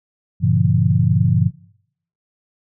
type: chord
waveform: sine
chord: G diminished seventh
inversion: none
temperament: just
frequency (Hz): 98 / 117.6 / 141.12 / 169.34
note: G2 / Bb2 / Db3 / Fb3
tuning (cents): 0 / +16 / +31 / +47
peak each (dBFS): -18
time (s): 0.4-1.51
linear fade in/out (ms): 50
effects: noise-tail reverb RT60 0.7 s tail -22 dB re dry